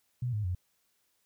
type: tone with pitch steps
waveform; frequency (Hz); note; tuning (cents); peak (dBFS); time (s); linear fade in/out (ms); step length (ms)
sine; 123.47 / 105.64 / 90.39; B2 / G#2 / F#2; 0 / +30 / -40; -29; 0.22-0.55; 5; 110
effects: white hiss -74 dBFS RMS until 1.25 s